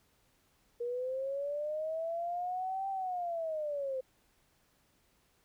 sine linear two-way sweep, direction up then down, 472.7 to 784 to 513 Hz, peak -33 dBFS, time 0.8-4.01 s, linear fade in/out 10 ms, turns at 2.89 s, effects pink hiss -71 dBFS RMS until 5.44 s

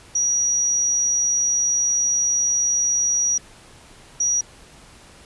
sine tone bursts at uneven times, 5780 Hz, F#8, 41 cents flat, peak -17 dBFS, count 2, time 0.15-3.38 / 4.2-4.41 s, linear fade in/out 5 ms, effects pink hiss -47 dBFS RMS until 5.25 s + resampled to 24000 Hz

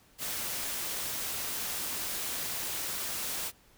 white noise, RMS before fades -35 dBFS, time 0.18-3.52 s, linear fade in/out 50 ms, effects pink hiss -62 dBFS RMS until 3.77 s

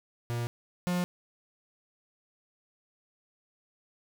45% pulse tone pair in turn, 118.8 / 178 Hz, A#2 / F3, +33 / +33 cents, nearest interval perfect fifth, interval 700 cents, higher second, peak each -30 / -27 dBFS, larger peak second, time 0.3-0.47 / 0.87-1.04 s, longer neither, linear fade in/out 0 ms, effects none

